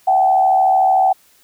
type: tone with frequency modulation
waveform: sine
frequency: 760 Hz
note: F#5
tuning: 46 cents sharp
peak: -10 dBFS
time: 0.07-1.13 s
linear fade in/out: 10 ms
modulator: 73.5 Hz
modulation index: 0.63
effects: white hiss -53 dBFS RMS until 1.43 s